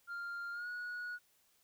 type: tone with pitch glide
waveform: sine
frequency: 1396.9 to 1457.1 Hz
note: F6 to F#6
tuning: 0 to -27 cents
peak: -37 dBFS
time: 0.07-1.19 s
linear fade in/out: 50 ms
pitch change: +73 cents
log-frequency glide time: 0.52-0.68 s
effects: tanh soft clip ceiling -39 dBFS + white hiss -72 dBFS RMS until 1.63 s